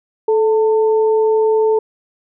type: tone pair together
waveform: sine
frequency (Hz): 435.6 / 897.2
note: A4 / A5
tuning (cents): -17 / +34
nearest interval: octave + minor second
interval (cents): 1251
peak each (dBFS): -11 / -22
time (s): 0.28-1.79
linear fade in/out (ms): 5
effects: none